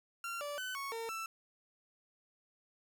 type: tone with pitch steps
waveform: 30% pulse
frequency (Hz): 1377 / 581 / 1511 / 1106 / 456.1 / 1329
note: F6 / D5 / F#6 / C#6 / A#4 / E6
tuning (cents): -25 / -19 / +36 / -4 / -38 / +14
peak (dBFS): -36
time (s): 0.24-1.26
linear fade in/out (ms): 2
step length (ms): 170
effects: none